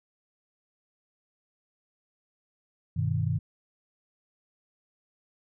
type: chord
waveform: sine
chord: G augmented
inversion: none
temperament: equal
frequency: 98 / 123.47 / 155.56 Hz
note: G2 / B2 / D#3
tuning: 0 / 0 / 0 cents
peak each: -29 dBFS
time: 2.96-3.39 s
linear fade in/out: 10 ms
effects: none